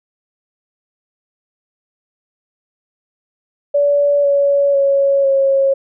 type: tone with pitch steps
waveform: sine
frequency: 574 / 564.1 / 554.4 / 544.9 Hz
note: D5 / C#5 / C#5 / C#5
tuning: -40 / +30 / 0 / -30 cents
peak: -10 dBFS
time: 3.74-5.74 s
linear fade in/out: 10 ms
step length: 500 ms
effects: none